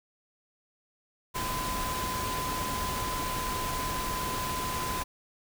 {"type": "tone in noise", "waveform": "sine", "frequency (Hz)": 1015, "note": "B5", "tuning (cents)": 47, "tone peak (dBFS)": -33, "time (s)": [1.34, 5.04], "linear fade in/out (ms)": 20, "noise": "pink", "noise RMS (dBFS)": -34, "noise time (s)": [1.34, 5.04], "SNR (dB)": -2, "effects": []}